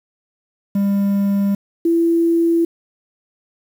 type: tone pair in turn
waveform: triangle / sine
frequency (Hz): 199.6 / 335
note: G3 / E4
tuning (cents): +32 / +28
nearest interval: major sixth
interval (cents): 896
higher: second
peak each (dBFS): -12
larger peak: neither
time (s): 0.75-1.55 / 1.85-2.65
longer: neither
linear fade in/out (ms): 5
effects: 7-bit